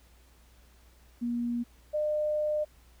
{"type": "tone pair in turn", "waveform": "sine", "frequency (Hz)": [238.5, 604.1], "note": ["A#3", "D5"], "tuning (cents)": [40, 49], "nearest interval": "octave + major third", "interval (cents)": 1609, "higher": "second", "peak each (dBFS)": [-28, -26], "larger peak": "second", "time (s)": [[1.21, 1.64], [1.93, 2.65]], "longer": "second", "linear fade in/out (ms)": 20, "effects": ["added 60 Hz sine -57 dBFS peak until 3 s", "pink hiss -63 dBFS RMS until 3 s"]}